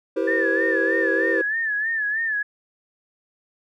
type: chord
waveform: triangle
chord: C dominant seventh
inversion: first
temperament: equal with one note detuned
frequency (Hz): 329.6 / 392 / 477.6 / 523.3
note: E4 / G4 / Bb4 / C5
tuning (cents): 0 / 0 / +42 / 0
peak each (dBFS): -24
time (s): 0.16-1.42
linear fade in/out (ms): 10
type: tone with vibrato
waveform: sine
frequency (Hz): 1749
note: A6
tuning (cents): -11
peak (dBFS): -21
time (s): 0.27-2.43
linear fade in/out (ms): 10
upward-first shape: sine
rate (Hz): 3.2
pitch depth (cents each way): 88
effects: none